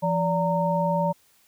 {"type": "tone cluster", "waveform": "sine", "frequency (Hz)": [171, 579, 921], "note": ["F3", "D5", "A#5"], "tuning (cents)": [-36, -25, -21], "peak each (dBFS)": -25, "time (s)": [0.02, 1.13], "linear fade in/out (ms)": 20, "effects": ["white hiss -61 dBFS RMS until 1.47 s"]}